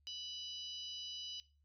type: harmonic tone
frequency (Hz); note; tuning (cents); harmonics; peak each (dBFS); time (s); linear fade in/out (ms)
987.8; B5; 0; 3 / 4 / 5 / 6; -45 / -50 / -49 / -56; 0.07-1.4; 0
effects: noise-tail reverb RT60 0.3 s tail -17 dB re dry + added 72 Hz sine -70 dBFS peak until 1.64 s